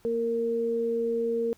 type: tone pair together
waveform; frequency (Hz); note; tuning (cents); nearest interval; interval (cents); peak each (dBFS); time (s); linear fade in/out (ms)
sine; 233 / 462.3; A#3 / A#4; -1 / -14; octave; 1187; -33 / -25; 0.05-1.53; 0
effects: pink hiss -61 dBFS RMS until 1.57 s